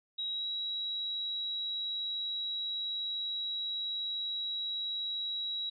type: tone with pitch glide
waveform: sine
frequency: 3837 to 3873 Hz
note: A#7 to B7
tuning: +49 to -35 cents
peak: -33 dBFS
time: 0.18-5.7 s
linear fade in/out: 10 ms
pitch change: +16 cents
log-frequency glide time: 0.3-0.46 s
effects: none